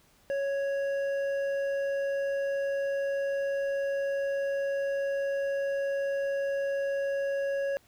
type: tone with hard clipping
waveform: sine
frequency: 554.4 Hz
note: C#5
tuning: in tune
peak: -29 dBFS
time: 0.3-7.77 s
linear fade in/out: 0 ms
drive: 7 dB
effects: pink hiss -63 dBFS RMS until 7.87 s